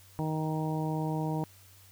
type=harmonic tone; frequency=156.6 Hz; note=D#3; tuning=11 cents sharp; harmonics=1 / 2 / 3 / 4 / 5 / 6; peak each=-31 / -35 / -40 / -42 / -40 / -40 dBFS; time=0.19-1.44 s; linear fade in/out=0 ms; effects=added 95 Hz sine -57 dBFS peak until 1.91 s + white hiss -58 dBFS RMS until 1.91 s